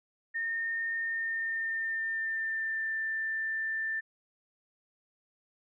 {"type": "tone with pitch glide", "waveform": "sine", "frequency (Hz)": [1827, 1780.1], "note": ["A#6", "A6"], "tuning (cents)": [-35, 20], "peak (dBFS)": -30, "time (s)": [0.34, 4.01], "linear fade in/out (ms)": 20, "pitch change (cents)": -45, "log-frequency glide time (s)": [0.96, 2.96], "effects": []}